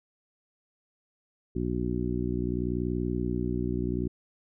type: harmonic tone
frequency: 60.7 Hz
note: B1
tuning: 29 cents flat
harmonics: 1 / 2 / 3 / 4 / 5 / 6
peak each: -34 / -34 / -34 / -34 / -34 / -34 dBFS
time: 1.55-4.08 s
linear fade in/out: 10 ms
effects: none